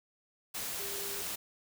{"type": "tone in noise", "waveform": "sine", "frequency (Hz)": 400.4, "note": "G4", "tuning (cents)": 37, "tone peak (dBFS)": -44, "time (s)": [0.79, 1.22], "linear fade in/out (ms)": 10, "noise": "white", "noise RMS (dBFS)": -38, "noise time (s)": [0.54, 1.36], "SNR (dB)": -9, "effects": []}